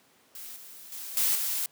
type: noise with level steps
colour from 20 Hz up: blue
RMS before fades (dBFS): -42 / -47 / -39 / -25 / -30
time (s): 0.35-1.66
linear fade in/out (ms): 2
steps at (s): 0.56 / 0.92 / 1.17 / 1.35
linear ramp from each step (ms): 2
effects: pink hiss -62 dBFS RMS until 1.71 s + high-pass 200 Hz 12 dB/octave